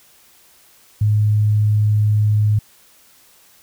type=tone; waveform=sine; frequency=105.7 Hz; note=G#2; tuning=31 cents sharp; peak=-12 dBFS; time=1.01-2.59 s; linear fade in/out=5 ms; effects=white hiss -51 dBFS RMS until 3.62 s